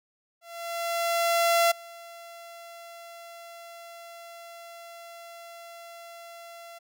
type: tone with ADSR envelope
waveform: sawtooth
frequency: 680 Hz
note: F5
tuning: 46 cents flat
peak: -15 dBFS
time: 0.41-6.79 s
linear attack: 1300 ms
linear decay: 10 ms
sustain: -24 dB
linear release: 14 ms
effects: none